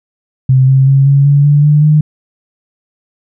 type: tone with pitch steps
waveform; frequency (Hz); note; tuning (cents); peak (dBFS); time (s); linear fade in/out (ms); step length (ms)
sine; 130.9 / 133.73 / 136.62 / 139.57 / 142.58 / 145.66 / 148.81 / 152.02; C3 / C3 / C#3 / C#3 / C#3 / D3 / D3 / D#3; +1 / +38 / -25 / +12 / +49 / -14 / +23 / -40; -4; 0.49-2.01; 5; 190
effects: none